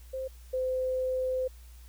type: tone pair in turn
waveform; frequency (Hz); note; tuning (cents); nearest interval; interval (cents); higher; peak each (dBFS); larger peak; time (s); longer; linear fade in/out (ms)
sine; 524 / 514.1; C5 / C5; +2 / -31; unison; 33; first; -32 / -27; second; 0.13-0.28 / 0.53-1.48; second; 10
effects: added 60 Hz sine -47 dBFS peak until 1.88 s + white hiss -60 dBFS RMS until 1.88 s